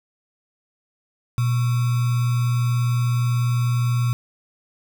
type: tone with sample-and-hold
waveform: sine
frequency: 120.8 Hz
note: B2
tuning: 38 cents flat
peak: -17 dBFS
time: 1.38-4.13 s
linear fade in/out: 0 ms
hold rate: 1225 Hz
effects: none